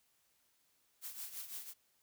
blue noise with tremolo, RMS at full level -43 dBFS, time 1.01-1.74 s, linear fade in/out 50 ms, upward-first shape triangle, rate 5.9 Hz, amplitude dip 75%, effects white hiss -75 dBFS RMS until 2.02 s

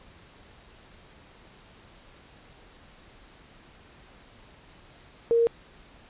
sine tone, 464.7 Hz, A#4, 5 cents flat, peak -18 dBFS, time 5.31-5.47 s, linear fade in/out 0 ms, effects pink hiss -53 dBFS RMS until 6.09 s + resampled to 8000 Hz

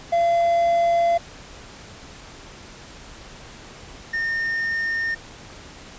triangle tone pair in turn, 683 / 1823.4 Hz, F5 / A#6, -39 / -39 cents, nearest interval octave + perfect fourth, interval 1700 cents, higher second, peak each -14 / -20 dBFS, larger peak first, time 0.12-1.18 / 4.13-5.15 s, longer first, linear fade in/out 10 ms, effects pink hiss -42 dBFS RMS until 5.98 s + resampled to 16000 Hz

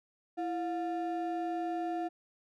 triangle ring-modulated tone, 523.3 Hz, C5, in tune, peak -27 dBFS, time 0.37-2.09 s, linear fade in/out 20 ms, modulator 190 Hz, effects none

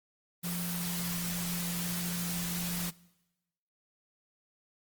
sine tone in noise, 174.61 Hz, F3, in tune, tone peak -34 dBFS, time 0.43-2.91 s, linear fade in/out 20 ms, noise white, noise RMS -37 dBFS, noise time 0.43-2.91 s, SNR 0 dB, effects noise-tail reverb RT60 1.0 s tail -22 dB re dry + Opus 24 kbps

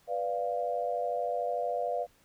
sine chord, B diminished, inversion none, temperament equal, 493.9 / 587.3 / 698.5 Hz, B4 / D5 / F5, 0 / 0 / 0 cents, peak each -34 / -34 / -32 dBFS, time 0.07-2.07 s, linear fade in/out 50 ms, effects pink hiss -65 dBFS RMS until 2.24 s

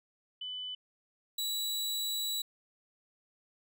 sine / sawtooth tone pair in turn, 3000 / 3918 Hz, F#7 / B7, +23 / -15 cents, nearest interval perfect fourth, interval 462 cents, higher second, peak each -37 / -29 dBFS, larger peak second, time 0.41-0.75 / 1.38-2.42 s, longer second, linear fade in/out 5 ms, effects none

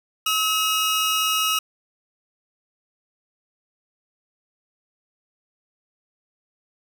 sawtooth tone pair together, 1284.4 / 2866 Hz, E6 / F7, -45 / +44 cents, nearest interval octave + major second, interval 1389 cents, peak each -19 dBFS, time 0.26-1.59 s, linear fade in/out 5 ms, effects 9-bit

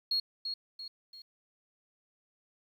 sine tone with echo, 4300 Hz, C8, 47 cents sharp, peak -26 dBFS, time 0.11-0.2 s, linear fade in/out 5 ms, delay 340 ms, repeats 3, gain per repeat -7 dB, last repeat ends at 1.22 s, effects tanh soft clip ceiling -22 dBFS + 11-bit

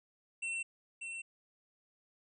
square tone with echo, 2704 Hz, E7, 43 cents sharp, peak -36 dBFS, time 0.42-0.63 s, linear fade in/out 10 ms, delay 590 ms, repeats 1, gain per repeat -5 dB, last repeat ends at 1.22 s, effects resampled to 24000 Hz

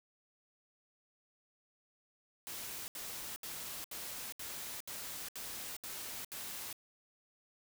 white noise bursts, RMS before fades -44 dBFS, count 9, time 2.47-6.728 s, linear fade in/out 0 ms, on 410 ms, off 71 ms, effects none

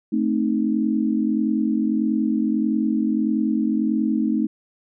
sine chord, A diminished, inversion none, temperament equal, 220 / 261.6 / 311.1 Hz, A3 / C4 / Eb4, 0 / 0 / 0 cents, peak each -21 / -24 / -23 dBFS, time 0.12-4.47 s, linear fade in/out 10 ms, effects none

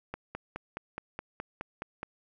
click train, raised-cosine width 0.5 ms, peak -21 dBFS, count 10, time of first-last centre 0.14-2.031 s, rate 4.76 Hz, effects none

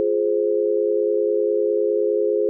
sine chord, F minor, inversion none, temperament just, 349.2 / 419.1 / 523.8 Hz, F4 / Ab4 / C5, 0 / +16 / +2 cents, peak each -24 / -19 / -23 dBFS, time 0-2.49 s, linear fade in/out 0 ms, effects none

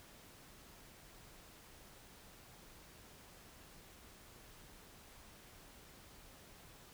silence, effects pink hiss -59 dBFS RMS until 6.93 s

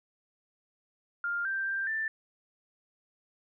sine tone with pitch steps, 1402 / 1571 / 1580 / 1773 Hz, F6 / G6 / G6 / A6, +6 / +3 / +13 / +13 cents, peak -29 dBFS, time 1.24-2.08 s, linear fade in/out 2 ms, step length 210 ms, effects none

